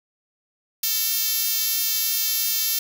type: tone with high-pass filter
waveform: 5% pulse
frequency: 448.5 Hz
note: A4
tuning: 33 cents sharp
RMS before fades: -23 dBFS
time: 0.83-2.79 s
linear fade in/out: 5 ms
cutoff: 7800 Hz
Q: 0.54
effects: none